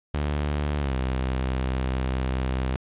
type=tone with pitch glide; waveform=sawtooth; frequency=73.42 to 64.66 Hz; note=D2 to C2; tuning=0 to -20 cents; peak=-20 dBFS; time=0.14-2.76 s; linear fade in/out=0 ms; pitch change=-220 cents; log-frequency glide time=0.79-0.94 s; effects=resampled to 8000 Hz + 9-bit